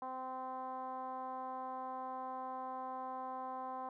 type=tone with low-pass filter; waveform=10% pulse; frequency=258.9 Hz; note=C4; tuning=18 cents flat; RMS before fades=-43 dBFS; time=0.02-3.89 s; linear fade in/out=2 ms; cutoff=920 Hz; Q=7.6; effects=none